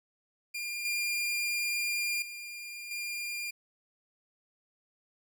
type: tone with level steps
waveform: sawtooth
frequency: 2403 Hz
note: D7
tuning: 39 cents sharp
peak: -31 / -26 / -37 / -31 dBFS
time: 0.54-3.51 s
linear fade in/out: 10 ms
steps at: 0.85 / 2.22 / 2.91 s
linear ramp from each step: 2 ms
effects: none